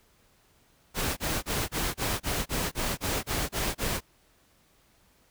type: noise bursts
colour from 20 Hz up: pink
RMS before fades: -29 dBFS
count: 12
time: 0.94-4.008 s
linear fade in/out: 50 ms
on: 230 ms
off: 28 ms
effects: pink hiss -64 dBFS RMS until 5.3 s